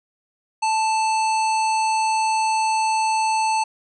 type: harmonic tone with a mistuned harmonic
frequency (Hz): 880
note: A5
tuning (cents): 0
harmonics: 1 / 3 / 5 / 7 / 9 / 10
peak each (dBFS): -18 / -28 / -32 / -35 / -37 / -38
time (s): 0.62-3.64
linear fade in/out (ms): 10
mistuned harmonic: 10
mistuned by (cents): -16
effects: none